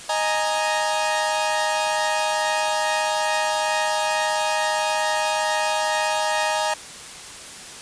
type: chord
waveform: sawtooth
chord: D# suspended fourth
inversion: none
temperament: equal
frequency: 622.3 / 830.6 / 932.3 Hz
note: D#5 / G#5 / A#5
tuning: 0 / 0 / 0 cents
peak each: -21 dBFS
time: 0.09-6.74 s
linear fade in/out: 5 ms
effects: white hiss -38 dBFS RMS until 7.81 s + resampled to 22050 Hz